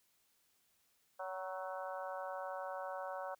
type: harmonic tone with a mistuned harmonic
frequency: 187.7 Hz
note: F#3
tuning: 25 cents sharp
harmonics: 3 / 4 / 5 / 6 / 7 / 8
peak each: -44 / -46 / -48 / -50 / -51 / -52 dBFS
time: 1.19-3.35 s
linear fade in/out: 10 ms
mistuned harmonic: 6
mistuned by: -33 cents
effects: white hiss -75 dBFS RMS until 3.39 s